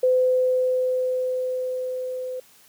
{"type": "tone with level ramp", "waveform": "sine", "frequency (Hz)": 509, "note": "C5", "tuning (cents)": -48, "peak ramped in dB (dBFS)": [-15, -28], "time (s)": [0.03, 2.4], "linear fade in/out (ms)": 5, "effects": ["white hiss -54 dBFS RMS until 2.68 s", "high-pass 80 Hz 12 dB/octave"]}